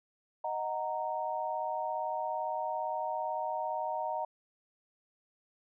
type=chord; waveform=sine; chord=D# minor; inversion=none; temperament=equal with one note detuned; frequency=622.3 / 740 / 928.6 Hz; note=D#5 / F#5 / A#5; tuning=0 / 0 / -7 cents; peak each=-37 / -37 / -35 dBFS; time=0.44-4.25 s; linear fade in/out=5 ms; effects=none